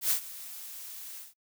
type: noise with ADSR envelope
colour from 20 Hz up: blue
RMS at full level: -25 dBFS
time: 0.01-1.34 s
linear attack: 99 ms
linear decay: 90 ms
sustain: -18 dB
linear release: 160 ms
effects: noise-tail reverb RT60 0.1 s tail -25 dB re dry